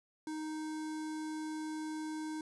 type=tone with notch filter; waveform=square; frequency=311.1 Hz; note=D#4; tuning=in tune; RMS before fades=-40 dBFS; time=0.27-2.41 s; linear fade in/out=2 ms; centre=2700 Hz; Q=1.4; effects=resampled to 24000 Hz